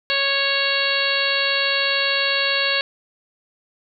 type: harmonic tone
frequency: 553 Hz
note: C#5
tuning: 4 cents flat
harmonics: 1 / 2 / 3 / 4 / 5 / 6 / 7 / 8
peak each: -27 / -30 / -24 / -27 / -24 / -28 / -26 / -25 dBFS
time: 0.1-2.81 s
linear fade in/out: 0 ms
effects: none